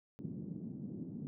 white band-pass noise, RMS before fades -44 dBFS, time 0.19-1.27 s, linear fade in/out 0 ms, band 140 to 240 Hz, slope 24 dB/octave, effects none

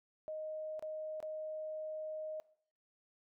sine tone with dropouts, 622.3 Hz, D#5, in tune, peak -39 dBFS, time 0.28-2.4 s, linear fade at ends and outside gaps 0 ms, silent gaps 0.794-0.825 / 1.203-1.227 s, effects noise-tail reverb RT60 0.6 s tail -21 dB re dry

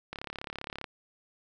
click train, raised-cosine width 0.3 ms, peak -21 dBFS, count 26, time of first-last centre 0.13-0.842 s, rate 35.1 Hz, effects none

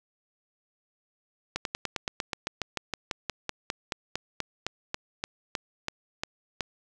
slowing click train, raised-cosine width 0.2 ms, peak -12 dBFS, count 26, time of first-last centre 1.56-6.608 s, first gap 92 ms, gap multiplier 1.06, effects none

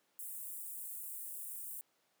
white high-pass noise, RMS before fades -45 dBFS, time 0.19-1.81 s, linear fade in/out 0 ms, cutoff 8200 Hz, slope 48 dB/octave, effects pink hiss -75 dBFS RMS until 2.2 s + high-pass 300 Hz 12 dB/octave

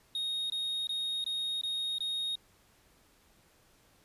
triangle tone bursts, 3729 Hz, A#7, in tune, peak -30 dBFS, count 6, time 0.15-2.355 s, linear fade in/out 2 ms, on 350 ms, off 21 ms, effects pink hiss -65 dBFS RMS until 4.04 s + resampled to 32000 Hz

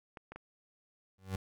clicks, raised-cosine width 0.5 ms, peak -31 dBFS, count 3, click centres 0.172 / 0.32 / 0.36 s
30% pulse tone with exponential growth, 95.2 Hz, F#2, 50 cents sharp, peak -29 dBFS, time 1.18-1.36 s, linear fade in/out 5 ms, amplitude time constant 39 ms
effects none

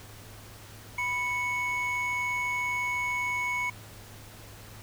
triangle tone pair together, 987.8 / 2213 Hz, B5 / C#7, 0 / -3 cents, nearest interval octave + major second, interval 1397 cents, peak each -31 / -27 dBFS, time 0.98-3.7 s, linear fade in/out 5 ms, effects added 105 Hz sine -49 dBFS peak until 4.82 s + pink hiss -49 dBFS RMS until 4.82 s

